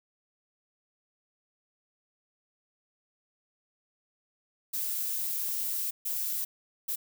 violet noise bursts at uneven times, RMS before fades -32 dBFS, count 3, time 4.73-5.91 / 6.05-6.45 / 6.88-6.96 s, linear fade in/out 10 ms, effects none

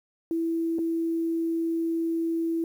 sine tone with dropouts, 330.4 Hz, E4, 4 cents sharp, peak -24 dBFS, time 0.31-2.64 s, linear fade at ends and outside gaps 1 ms, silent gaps 0.785-0.79 s, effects 9-bit

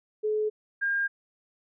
sine tone pair in turn, 427.7 / 1610.1 Hz, A4 / G6, -49 / +46 cents, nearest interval octave + major seventh, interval 2295 cents, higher second, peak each -24 dBFS, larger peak neither, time 0.23-0.5 / 0.81-1.08 s, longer neither, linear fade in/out 20 ms, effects none

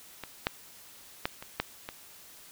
clicks, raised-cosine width 0.3 ms, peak -22 / -10 / -12 / -25 / -11 / -21 dBFS, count 6, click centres 0.237 / 0.469 / 1.255 / 1.425 / 1.6 / 1.889 s, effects white hiss -52 dBFS RMS until 2.51 s

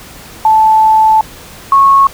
sine tone pair in turn, 875 / 1098.2 Hz, A5 / C#6, -10 / -17 cents, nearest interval major third, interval 393 cents, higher second, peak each -4 / -3 dBFS, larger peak second, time 0.45-1.21 / 1.72-2.07 s, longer first, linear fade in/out 2 ms, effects pink hiss -33 dBFS RMS until 2.13 s

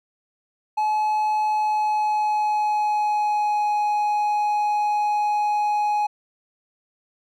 triangle tone with pitch glide, 854 to 836.4 Hz, G#5 to G#5, +48 to +12 cents, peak -17 dBFS, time 0.77-6.07 s, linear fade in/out 10 ms, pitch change -36 cents, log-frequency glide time 1.45-3.7 s, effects none

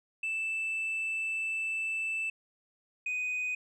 sine tone pair in turn, 2643 / 2495 Hz, E7 / D#7, +4 / +4 cents, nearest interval minor second, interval 100 cents, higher first, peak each -28 dBFS, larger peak neither, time 0.23-2.3 / 3.06-3.55 s, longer first, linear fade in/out 5 ms, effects tanh soft clip ceiling -29 dBFS

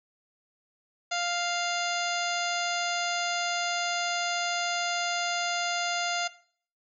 harmonic tone with a mistuned harmonic, 698.5 Hz, F5, in tune, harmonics 1 / 2 / 3 / 4 / 5 / 6 / 7 / 9 / 10, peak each -31 / -34 / -36 / -37 / -38 / -39 / -39 / -41 / -41 dBFS, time 1.11-6.28 s, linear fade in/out 10 ms, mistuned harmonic 10, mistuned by -52 cents, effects noise-tail reverb RT60 0.5 s tail -17 dB re dry

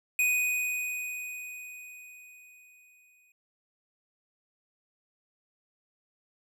square tone with exponential decay, 2489 Hz, D#7, in tune, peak -23 dBFS, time 0.19-3.32 s, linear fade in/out 2 ms, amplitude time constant 680 ms, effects none

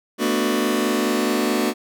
sawtooth chord, B minor seventh, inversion third, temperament just, 222.2 / 246.9 / 296.3 / 370.4 Hz, A3 / B3 / D4 / F#4, +17 / 0 / +15 / +2 cents, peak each -20 dBFS, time 0.18-1.74 s, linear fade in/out 50 ms, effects none

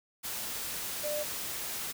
sine tone in noise, 596 Hz, D5, 25 cents sharp, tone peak -32 dBFS, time 1.03-1.24 s, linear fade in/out 20 ms, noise white, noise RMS -37 dBFS, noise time 0.23-1.93 s, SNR +2 dB, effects none

